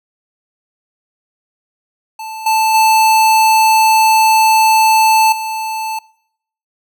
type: tone with level steps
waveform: square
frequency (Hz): 880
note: A5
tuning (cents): 0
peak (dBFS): -25 / -11 / -8 / -19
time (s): 2.19-5.99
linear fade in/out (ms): 5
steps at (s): 2.46 / 2.74 / 5.32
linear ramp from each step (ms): 5
effects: noise-tail reverb RT60 0.7 s tail -23 dB re dry